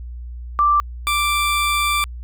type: tone pair in turn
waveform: sine / 20% pulse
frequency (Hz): 1174.7 / 1174.7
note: D6 / D6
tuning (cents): 0 / 0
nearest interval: unison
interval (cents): 0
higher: neither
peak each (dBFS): -12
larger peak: neither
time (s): 0.59-0.8 / 1.07-2.04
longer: second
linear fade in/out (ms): 0
effects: added 60 Hz sine -29 dBFS peak until 2.23 s